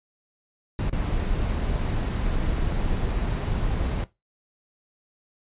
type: noise with dropouts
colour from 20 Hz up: brown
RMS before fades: -25 dBFS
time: 0.79-4.04 s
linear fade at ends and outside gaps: 1 ms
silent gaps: 0.896-0.928 s
effects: noise-tail reverb RT60 0.2 s tail -17 dB re dry + resampled to 8000 Hz